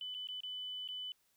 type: tone with dropouts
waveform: sine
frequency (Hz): 3000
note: F#7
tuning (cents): +23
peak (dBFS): -40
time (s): 0.01-1.12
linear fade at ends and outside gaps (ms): 1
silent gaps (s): 0.143-0.147 / 0.272-0.287 / 0.405-0.434 / 0.877-0.887
effects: white hiss -75 dBFS RMS until 1.36 s